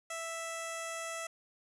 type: tone with low-pass filter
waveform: 15% pulse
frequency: 659.3 Hz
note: E5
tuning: in tune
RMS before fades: -40 dBFS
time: 0.1-1.27 s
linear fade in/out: 5 ms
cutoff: 9000 Hz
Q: 3.8
effects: none